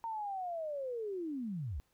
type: linear sweep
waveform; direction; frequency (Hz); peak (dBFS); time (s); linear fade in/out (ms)
sine; down; 925 to 56.4; -36; 0.04-1.8; 0
effects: pink hiss -75 dBFS RMS until 1.93 s